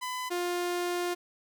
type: tone pair in turn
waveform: sawtooth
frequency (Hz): 1006 / 352.7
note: B5 / F4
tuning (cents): +32 / +17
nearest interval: octave + tritone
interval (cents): 1815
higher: first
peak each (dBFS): -29 / -25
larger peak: second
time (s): 0.01-0.3 / 0.3-1.15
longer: second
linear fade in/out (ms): 20
effects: none